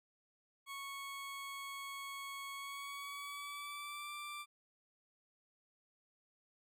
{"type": "tone with pitch glide", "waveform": "20% pulse", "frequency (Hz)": [1105, 1177.5], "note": ["C#6", "D6"], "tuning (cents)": [-6, 4], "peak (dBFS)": -39, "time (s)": [0.66, 4.46], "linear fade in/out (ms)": 50, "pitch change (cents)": 110, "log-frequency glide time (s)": [2.54, 4.12], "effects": []}